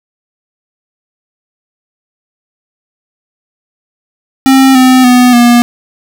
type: tone with pitch steps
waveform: square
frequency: 266.4 / 257.2 / 248.3 / 239.7 Hz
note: C4 / C4 / B3 / A#3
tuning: +31 / -30 / +9 / +48 cents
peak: -3 dBFS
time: 4.46-5.62 s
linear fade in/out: 0 ms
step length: 290 ms
effects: none